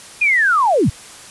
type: linear sweep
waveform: sine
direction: down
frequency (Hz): 2491 to 67.3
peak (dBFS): -11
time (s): 0.21-0.9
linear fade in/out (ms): 10
effects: white hiss -38 dBFS RMS until 1.3 s + resampled to 24000 Hz